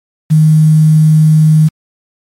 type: tone with quantisation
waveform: sine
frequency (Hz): 155.56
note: D#3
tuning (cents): 0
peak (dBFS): -3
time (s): 0.3-1.69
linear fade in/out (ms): 20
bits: 5
effects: MP3 64 kbps